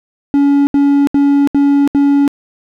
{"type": "tone bursts", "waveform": "triangle", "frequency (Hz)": 282.5, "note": "C#4", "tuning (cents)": 33, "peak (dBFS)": -5, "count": 5, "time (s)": [0.34, 2.278], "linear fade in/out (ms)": 0, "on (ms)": 330, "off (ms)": 72, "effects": []}